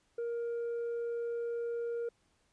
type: tone with tanh clipping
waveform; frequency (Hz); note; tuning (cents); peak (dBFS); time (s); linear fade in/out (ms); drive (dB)
sine; 469.4; A#4; +12; -34; 0.18-2.09; 5; 2
effects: pink hiss -73 dBFS RMS until 2.52 s + resampled to 22050 Hz